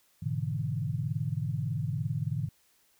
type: chord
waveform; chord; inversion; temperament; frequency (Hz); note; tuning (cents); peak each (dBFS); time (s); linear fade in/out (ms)
sine; E dominant seventh; first; equal with one note detuned; 104.49 / 123.47 / 146.83 / 164.81; G#2 / B2 / D3 / E3; +11 / 0 / 0 / 0; -35 / -34 / -33 / -37; 0.22-2.49; 10
effects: white hiss -67 dBFS RMS until 2.99 s